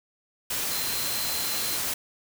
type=tone in noise; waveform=sine; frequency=4107 Hz; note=C8; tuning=33 cents flat; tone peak=-34 dBFS; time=0.71-1.77 s; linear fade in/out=5 ms; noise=white; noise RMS=-29 dBFS; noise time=0.5-1.94 s; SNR=-8 dB; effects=none